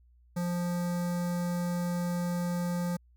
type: tone with notch filter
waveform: square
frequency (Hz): 175.3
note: F3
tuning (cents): +7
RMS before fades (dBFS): -31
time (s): 0.36-2.97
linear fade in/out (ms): 10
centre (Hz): 2900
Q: 0.94
effects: added 60 Hz sine -58 dBFS peak until 3.16 s